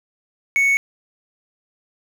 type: tone with quantisation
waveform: triangle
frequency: 2217 Hz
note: C#7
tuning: in tune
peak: -12 dBFS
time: 0.56-0.77 s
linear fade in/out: 0 ms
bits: 7
effects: none